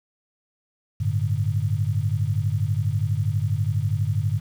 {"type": "chord", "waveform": "sine", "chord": "G suspended second", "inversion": "none", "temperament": "just", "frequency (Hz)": [98, 110.25, 147], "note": ["G2", "A2", "D3"], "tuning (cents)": [0, 4, 2], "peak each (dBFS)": [-24, -24, -27], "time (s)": [1, 4.4], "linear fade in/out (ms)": 10, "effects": ["8-bit"]}